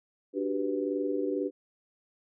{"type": "chord", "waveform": "sine", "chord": "G major seventh", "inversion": "second", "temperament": "equal", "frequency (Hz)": [293.7, 370, 392, 493.9], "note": ["D4", "F#4", "G4", "B4"], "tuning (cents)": [0, 0, 0, 0], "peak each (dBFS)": [-32, -36, -32, -34], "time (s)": [0.33, 1.51], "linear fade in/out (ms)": 50, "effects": []}